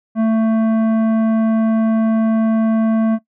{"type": "tone with tanh clipping", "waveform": "sine", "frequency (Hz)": 222.4, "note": "A3", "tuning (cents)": 19, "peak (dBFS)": -14, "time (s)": [0.15, 3.19], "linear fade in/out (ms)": 50, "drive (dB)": 12, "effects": ["noise-tail reverb RT60 0.1 s tail -19 dB re dry"]}